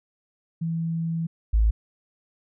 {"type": "tone pair in turn", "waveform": "sine", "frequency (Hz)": [164.81, 54.54], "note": ["E3", "A1"], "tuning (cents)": [0, -15], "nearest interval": "octave + perfect fifth", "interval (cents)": 1915, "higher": "first", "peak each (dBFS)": [-24, -16], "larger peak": "second", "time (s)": [[0.61, 1.27], [1.53, 1.71]], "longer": "first", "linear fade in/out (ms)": 10, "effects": []}